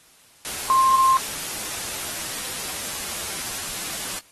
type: tone in noise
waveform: sine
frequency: 1057 Hz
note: C6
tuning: 17 cents sharp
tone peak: -14 dBFS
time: 0.7-1.17 s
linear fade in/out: 0 ms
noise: white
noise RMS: -30 dBFS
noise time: 0.45-4.19 s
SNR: +13 dB
effects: white hiss -54 dBFS RMS until 4.31 s + AAC 32 kbps